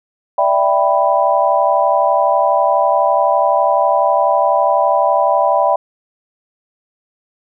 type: chord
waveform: sine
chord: E minor seventh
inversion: third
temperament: equal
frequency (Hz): 587.3 / 659.3 / 784 / 987.8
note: D5 / E5 / G5 / B5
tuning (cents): 0 / 0 / 0 / 0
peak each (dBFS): -16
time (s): 0.38-5.76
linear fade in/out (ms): 5
effects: none

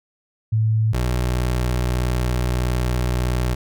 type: tone pair in turn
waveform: sine / 25% pulse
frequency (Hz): 110 / 61.59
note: A2 / B1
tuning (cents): 0 / -4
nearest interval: minor seventh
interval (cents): 1004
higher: first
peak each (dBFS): -15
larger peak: neither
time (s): 0.52-0.93 / 0.93-3.55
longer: second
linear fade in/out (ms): 10
effects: none

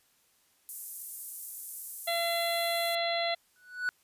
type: high-pass noise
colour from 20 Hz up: pink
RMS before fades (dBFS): -40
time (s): 0.69-2.95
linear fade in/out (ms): 0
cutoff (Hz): 9300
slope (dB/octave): 24
type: harmonic tone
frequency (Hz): 680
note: F5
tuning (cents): -46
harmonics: 1 / 2 / 3 / 4 / 5 / 6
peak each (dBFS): -30 / -42 / -35 / -43 / -37 / -36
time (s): 2.07-3.35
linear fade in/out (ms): 10
type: tone with exponential growth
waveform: triangle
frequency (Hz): 1480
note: F#6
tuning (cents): 0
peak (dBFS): -23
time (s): 3.56-3.89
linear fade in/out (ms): 0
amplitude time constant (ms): 70
effects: white hiss -68 dBFS RMS until 4.03 s + resampled to 32000 Hz

